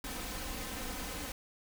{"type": "noise with comb filter", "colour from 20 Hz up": "pink", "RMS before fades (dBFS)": -40, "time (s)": [0.04, 1.32], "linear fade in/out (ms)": 2, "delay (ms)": 3.9, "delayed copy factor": 0.65, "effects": []}